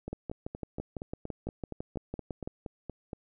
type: two click trains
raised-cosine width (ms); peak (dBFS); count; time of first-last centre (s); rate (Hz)
2; -24 / -22; 14 / 15; 0.08-3.132 / 0.13-2.475; 4.26 / 5.97
effects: none